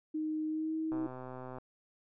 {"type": "tone with pitch glide", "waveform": "sine", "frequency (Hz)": [310.6, 318], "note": ["D#4", "D#4"], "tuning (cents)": [-3, 38], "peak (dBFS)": -32, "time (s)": [0.14, 1.07], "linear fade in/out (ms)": 10, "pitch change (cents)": 41, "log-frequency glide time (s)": [0.47, 0.75]}
{"type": "click train", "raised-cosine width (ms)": 1, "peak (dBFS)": -31, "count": 86, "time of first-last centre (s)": [0.92, 1.584], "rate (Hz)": 128}
{"effects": []}